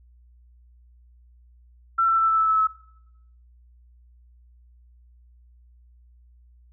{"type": "tone with pitch steps", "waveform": "sine", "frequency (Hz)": [1346, 1337.5, 1329, 1320.6, 1312.2, 1303.9, 1295.7], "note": ["E6", "E6", "E6", "E6", "E6", "E6", "E6"], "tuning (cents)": [36, 25, 14, 3, -8, -19, -30], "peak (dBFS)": -17, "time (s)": [1.98, 2.673], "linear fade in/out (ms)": 10, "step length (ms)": 99, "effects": ["noise-tail reverb RT60 0.8 s tail -19 dB re dry", "added 60 Hz sine -51 dBFS peak until 6.72 s"]}